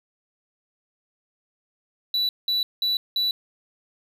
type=tone bursts; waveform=triangle; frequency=3951 Hz; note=B7; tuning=in tune; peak=-19 dBFS; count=4; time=2.14-3.31 s; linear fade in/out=2 ms; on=150 ms; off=190 ms; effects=none